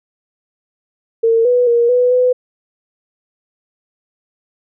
sine tone with pitch steps, 455.7 / 492.3 / 471.8 / 494.9 / 501 Hz, A#4 / B4 / A#4 / B4 / B4, -39 / -6 / +21 / +4 / +25 cents, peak -9 dBFS, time 1.23-2.33 s, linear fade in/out 10 ms, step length 220 ms, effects none

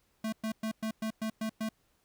square tone bursts, 220 Hz, A3, in tune, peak -32 dBFS, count 8, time 0.24-1.69 s, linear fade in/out 5 ms, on 85 ms, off 110 ms, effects pink hiss -72 dBFS RMS until 2.04 s

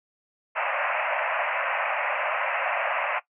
pink band-pass noise, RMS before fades -27 dBFS, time 0.55-3.2 s, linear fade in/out 20 ms, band 550 to 2700 Hz, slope 96 dB/octave, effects noise-tail reverb RT60 0.1 s tail -17 dB re dry

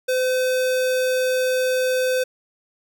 square tone, 511 Hz, C5, 41 cents flat, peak -19 dBFS, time 0.08-2.24 s, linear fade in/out 10 ms, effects none

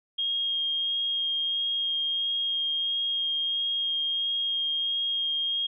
sine tone with vibrato, 3243 Hz, G#7, 42 cents flat, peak -25 dBFS, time 0.18-5.67 s, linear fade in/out 10 ms, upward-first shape sine, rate 1.5 Hz, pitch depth 9 cents each way, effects none

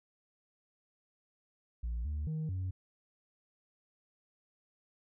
sine tone with pitch steps, 57.9 / 74.8 / 156.8 / 93 Hz, A#1 / D2 / D#3 / F#2, -11 / +32 / +14 / +9 cents, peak -31 dBFS, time 1.83-2.71 s, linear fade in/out 10 ms, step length 220 ms, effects tanh soft clip ceiling -32 dBFS

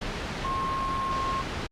sine tone in noise, 1072 Hz, C6, 42 cents sharp, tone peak -27 dBFS, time 0.44-1.42 s, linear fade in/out 10 ms, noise pink, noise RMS -32 dBFS, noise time 0.01-1.67 s, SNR +2 dB, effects low-pass 4000 Hz 12 dB/octave + Opus 48 kbps

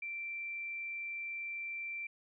sine tone, 2349 Hz, D7, in tune, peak -38 dBFS, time 0.02-2.07 s, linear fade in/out 5 ms, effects none

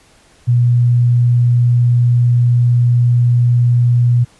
sine tone, 121.1 Hz, B2, 34 cents flat, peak -8 dBFS, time 0.47-4.25 s, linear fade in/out 20 ms, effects pink hiss -49 dBFS RMS until 4.39 s + resampled to 24000 Hz

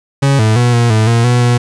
40% pulse tone with pitch steps, 138.5 / 109.1 / 121.6 / 118.7 / 109.3 / 116.7 / 122.3 / 121.2 Hz, C#3 / A2 / B2 / A#2 / A2 / A#2 / B2 / B2, -1 / -14 / -26 / +32 / -11 / +2 / -16 / -32 cents, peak -7 dBFS, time 0.22-1.58 s, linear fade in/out 10 ms, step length 170 ms, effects resampled to 22050 Hz + 7-bit

